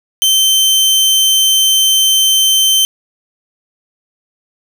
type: tone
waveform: sawtooth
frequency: 3100 Hz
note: G7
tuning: 20 cents flat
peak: -5 dBFS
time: 0.22-2.85 s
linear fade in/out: 0 ms
effects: 7-bit